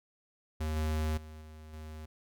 square tone with level steps, 77.78 Hz, D#2, in tune, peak -32 / -30 / -46 / -48 / -43 dBFS, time 0.6-2.06 s, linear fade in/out 10 ms, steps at 0.76 / 1.17 / 1.41 / 1.73 s, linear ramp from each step 5 ms, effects none

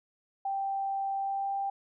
sine tone with pitch glide, 784 to 789.9 Hz, G5 to G5, 0 to +13 cents, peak -29 dBFS, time 0.45-1.7 s, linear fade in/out 5 ms, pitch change +13 cents, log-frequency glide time 1.17-1.52 s, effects none

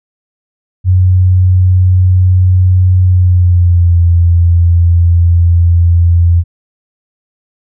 sine tone with pitch glide, 91.8 to 85.65 Hz, F#2 to F2, -13 to -33 cents, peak -4 dBFS, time 0.84-6.44 s, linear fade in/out 50 ms, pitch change -120 cents, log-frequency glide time 3.03-4 s, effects none

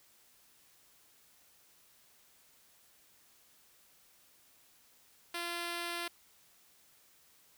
5% pulse tone, 344 Hz, F4, 26 cents flat, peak -25 dBFS, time 5.34-6.08 s, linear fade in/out 5 ms, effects white hiss -65 dBFS RMS until 7.57 s

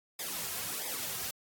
white noise with flanger, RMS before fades -37 dBFS, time 0.19-1.31 s, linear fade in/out 5 ms, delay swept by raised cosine 0.69 to 3.49 ms, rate 1.5 Hz, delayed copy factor -0.8, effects AAC 64 kbps

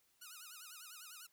5% pulse tone with vibrato, 1347 Hz, E6, 37 cents sharp, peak -40 dBFS, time 0.21-1.27 s, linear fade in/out 10 ms, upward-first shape sine, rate 10 Hz, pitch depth 170 cents each way, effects white hiss -75 dBFS RMS until 1.32 s

